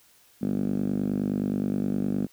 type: tone with band-pass filter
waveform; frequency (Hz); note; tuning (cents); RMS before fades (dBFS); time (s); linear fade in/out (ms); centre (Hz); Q
5% pulse; 49.61; G1; +21; -27; 0.41-2.27; 20; 220; 3.9
effects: white hiss -59 dBFS RMS until 2.32 s